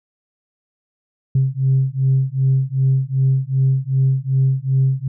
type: beating tone pair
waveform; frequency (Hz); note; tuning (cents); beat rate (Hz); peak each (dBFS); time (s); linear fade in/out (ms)
sine; 132 / 134.6; C3 / C3; +16 / +49; 2.6; -16; 1.35-5.08; 5
effects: tanh soft clip ceiling -8 dBFS